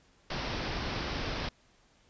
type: low-pass noise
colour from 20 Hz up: pink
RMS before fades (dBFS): -35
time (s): 0.3-1.49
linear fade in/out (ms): 5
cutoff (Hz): 5600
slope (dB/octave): 96
effects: pink hiss -65 dBFS RMS until 2.09 s + resampled to 16000 Hz